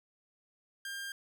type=tone; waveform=sawtooth; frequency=1600 Hz; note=G6; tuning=35 cents sharp; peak=-35 dBFS; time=0.85-1.12 s; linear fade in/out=2 ms; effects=none